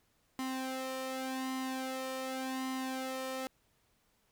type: tone with flanger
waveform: sawtooth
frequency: 261.6 Hz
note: C4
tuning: in tune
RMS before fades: -38 dBFS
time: 0.39-3.47 s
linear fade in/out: 0 ms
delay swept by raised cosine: 0.99 to 1.66 ms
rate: 0.87 Hz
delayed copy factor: +0.75
effects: pink hiss -73 dBFS RMS until 4.31 s